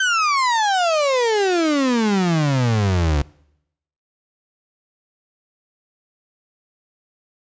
35% pulse exponential sweep, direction down, 1568 to 70 Hz, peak -14 dBFS, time 0-3.22 s, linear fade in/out 5 ms, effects noise-tail reverb RT60 0.8 s tail -24 dB re dry + resampled to 16000 Hz

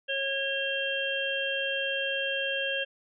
harmonic tone with a mistuned harmonic, 546 Hz, C#5, 26 cents flat, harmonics 1 / 3 / 5 / 6, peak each -33 / -33 / -33 / -33 dBFS, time 0.08-2.85 s, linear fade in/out 20 ms, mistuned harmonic 6, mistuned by -47 cents, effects none

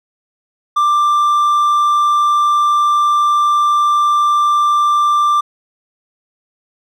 triangle tone, 1182 Hz, D6, 11 cents sharp, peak -8 dBFS, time 0.76-5.41 s, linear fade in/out 10 ms, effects none

